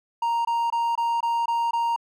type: tone bursts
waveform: triangle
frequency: 932.3 Hz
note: A#5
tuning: in tune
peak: -19 dBFS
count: 7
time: 0.22-1.962 s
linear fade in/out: 5 ms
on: 230 ms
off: 22 ms
effects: none